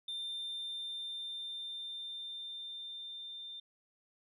sine tone with level ramp, 3590 Hz, A7, 34 cents sharp, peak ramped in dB -35 to -43 dBFS, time 0.08-3.6 s, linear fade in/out 5 ms, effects tanh soft clip ceiling -36 dBFS

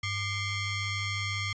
sawtooth ring-modulated tone, 1096 Hz, C#6, 20 cents flat, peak -23 dBFS, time 0.03-1.53 s, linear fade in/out 5 ms, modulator 995 Hz, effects resampled to 16000 Hz

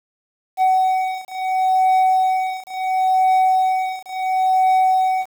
triangle beating tone pair, 751 / 751.72 Hz, F#5 / F#5, +26 / +27 cents, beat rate 0.72 Hz, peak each -16 dBFS, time 0.57-5.26 s, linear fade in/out 50 ms, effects 7-bit

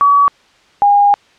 sine tone pair in turn, 1137 / 813.1 Hz, C#6 / G#5, +44 / -37 cents, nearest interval tritone, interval 581 cents, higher first, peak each -6 dBFS, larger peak neither, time 0.01-0.28 / 0.82-1.14 s, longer second, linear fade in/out 0 ms, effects white hiss -49 dBFS RMS until 1.38 s + low-pass 4000 Hz 12 dB/octave

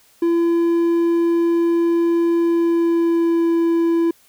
triangle tone with pitch glide, 338.2 to 334.7 Hz, E4 to E4, +44 to +26 cents, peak -12 dBFS, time 0.22-4.11 s, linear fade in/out 5 ms, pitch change -18 cents, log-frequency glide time 2.36-3.51 s, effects white hiss -54 dBFS RMS until 4.28 s

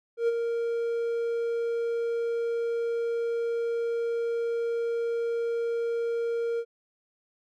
triangle tone with ADSR envelope, 465.8 Hz, A#4, 1 cent flat, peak -18 dBFS, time 0.17-6.65 s, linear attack 110 ms, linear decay 29 ms, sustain -6 dB, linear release 60 ms, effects none

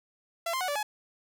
sawtooth tone with pitch steps, 674 / 1048 / 738 / 579 / 846 Hz, E5 / C6 / F#5 / D5 / G#5, +38 / +2 / -5 / -25 / +32 cents, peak -25 dBFS, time 0.46-0.83 s, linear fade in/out 5 ms, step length 74 ms, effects none

